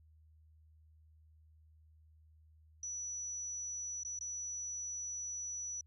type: tone with dropouts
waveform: sine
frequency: 5910 Hz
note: F#8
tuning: 3 cents flat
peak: -39 dBFS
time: 2.83-5.81 s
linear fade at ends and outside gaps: 2 ms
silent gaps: 4.034-4.049 / 4.19-4.209 s
effects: added 78 Hz sine -61 dBFS peak until 5.86 s